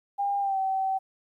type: tone with pitch glide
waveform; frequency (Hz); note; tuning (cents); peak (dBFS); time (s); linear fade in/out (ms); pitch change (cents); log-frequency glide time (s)
sine; 803 to 767.6; G5 to G5; +41 to -37; -24; 0.18-0.99; 20; -78; 0.4-0.58
effects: 11-bit